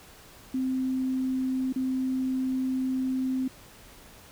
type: tone with dropouts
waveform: sine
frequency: 260 Hz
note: C4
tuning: 11 cents flat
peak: -25 dBFS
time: 0.54-3.48 s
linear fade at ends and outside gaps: 5 ms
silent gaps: 1.726-1.759 s
effects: pink hiss -51 dBFS RMS until 4.31 s